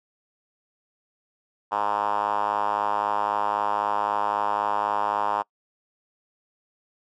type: tone with band-pass filter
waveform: 5% pulse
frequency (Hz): 103.83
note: G#2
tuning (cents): 0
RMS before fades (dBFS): -25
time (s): 1.71-5.43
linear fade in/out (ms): 20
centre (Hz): 940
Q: 3.5
effects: noise-tail reverb RT60 0.1 s tail -25 dB re dry